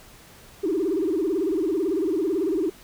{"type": "tone with vibrato", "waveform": "sine", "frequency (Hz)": 352.4, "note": "F4", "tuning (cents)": 16, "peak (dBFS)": -20, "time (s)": [0.63, 2.7], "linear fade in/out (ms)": 10, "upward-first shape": "sine", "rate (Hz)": 18, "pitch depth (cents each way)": 250, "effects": ["tanh soft clip ceiling -16 dBFS", "pink hiss -49 dBFS RMS until 2.83 s"]}